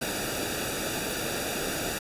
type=noise with comb filter; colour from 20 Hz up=pink; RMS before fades=-31 dBFS; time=0.01-1.99 s; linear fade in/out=10 ms; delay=0.95 ms; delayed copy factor=-0.75; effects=resampled to 32000 Hz